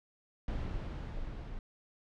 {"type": "noise with level ramp", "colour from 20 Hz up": "brown", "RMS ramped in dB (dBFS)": [-35, -43], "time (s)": [0.48, 1.59], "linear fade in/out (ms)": 2, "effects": ["low-pass 4000 Hz 12 dB/octave"]}